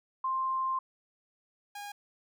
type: tone pair in turn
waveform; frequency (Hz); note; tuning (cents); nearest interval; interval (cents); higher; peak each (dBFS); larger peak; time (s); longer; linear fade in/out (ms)
sine / sawtooth; 1051 / 817; C6 / G#5; +7 / -29; major third; 436; first; -28 / -36; first; 0.24-0.79 / 1.75-1.92; first; 5
effects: none